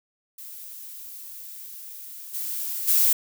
violet noise with level steps, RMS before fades -40 / -30 / -19 dBFS, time 0.38-3.13 s, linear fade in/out 5 ms, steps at 2.33 / 2.87 s, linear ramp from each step 20 ms, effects none

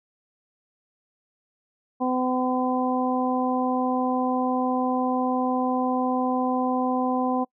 harmonic tone, 254.1 Hz, B3, 49 cents sharp, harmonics 1 / 2 / 3 / 4, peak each -24 / -29 / -27 / -30 dBFS, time 2-7.45 s, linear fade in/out 20 ms, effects noise-tail reverb RT60 0.1 s tail -26 dB re dry

